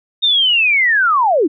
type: linear sweep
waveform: sine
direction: down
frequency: 3708 to 265.4 Hz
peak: -10 dBFS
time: 0.22-1.48 s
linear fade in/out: 20 ms
effects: none